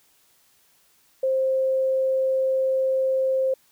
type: tone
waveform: sine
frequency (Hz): 527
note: C5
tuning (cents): +12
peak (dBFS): -19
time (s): 1.23-3.54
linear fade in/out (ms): 5
effects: white hiss -61 dBFS RMS until 3.71 s